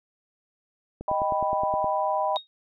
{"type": "click train", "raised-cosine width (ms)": 2, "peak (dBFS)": -22, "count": 9, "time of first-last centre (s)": [1.01, 1.843], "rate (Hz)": 9.6}
{"type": "chord", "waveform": "sine", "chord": "Eb augmented", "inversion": "none", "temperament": "equal", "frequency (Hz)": [622.3, 784, 987.8], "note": ["Eb5", "G5", "B5"], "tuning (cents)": [0, 0, 0], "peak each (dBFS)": -27, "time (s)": [1.08, 2.37], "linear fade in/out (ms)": 2}
{"type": "tone with exponential decay", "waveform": "sine", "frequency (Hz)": 3745, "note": "A#7", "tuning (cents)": 7, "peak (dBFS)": -24, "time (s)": [2.36, 2.47], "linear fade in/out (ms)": 0, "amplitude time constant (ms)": 23}
{"effects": []}